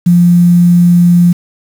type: tone with quantisation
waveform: sine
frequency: 174.61 Hz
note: F3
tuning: in tune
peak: -3 dBFS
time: 0.06-1.33 s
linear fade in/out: 10 ms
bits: 5
effects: none